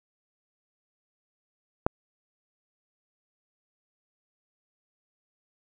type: click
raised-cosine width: 1 ms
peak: -7 dBFS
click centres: 1.865 s
effects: none